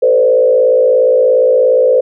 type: tone with frequency modulation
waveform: sine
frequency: 512 Hz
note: C5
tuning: 38 cents flat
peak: -6 dBFS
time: 0.02-2.01 s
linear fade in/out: 10 ms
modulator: 57.1 Hz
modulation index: 0.98
effects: none